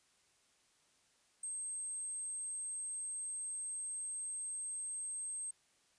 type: tone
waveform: sine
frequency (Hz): 8372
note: C9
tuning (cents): 0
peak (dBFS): -39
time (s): 1.43-5.51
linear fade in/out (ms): 5
effects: white hiss -72 dBFS RMS until 5.98 s + resampled to 22050 Hz